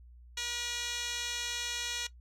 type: tone with band-pass filter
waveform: 10% pulse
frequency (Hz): 480.2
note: B4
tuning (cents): -49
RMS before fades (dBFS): -36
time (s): 0.37-2.07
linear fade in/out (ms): 5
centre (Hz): 4700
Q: 4.3
effects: noise-tail reverb RT60 0.1 s tail -17 dB re dry + added 60 Hz sine -51 dBFS peak until 2.2 s